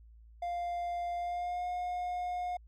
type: tone with pitch glide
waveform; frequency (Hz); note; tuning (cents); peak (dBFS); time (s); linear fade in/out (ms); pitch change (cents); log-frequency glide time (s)
triangle; 699 to 717; F5 to F5; +1 to +45; -31; 0.42-2.57; 5; +44; 1.17-1.67
effects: added 56 Hz sine -53 dBFS peak until 2.67 s